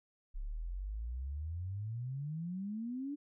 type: exponential sweep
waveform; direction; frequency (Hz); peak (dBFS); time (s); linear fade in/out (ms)
sine; up; 33.05 to 295.7; -37; 0.34-3.16; 20
effects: none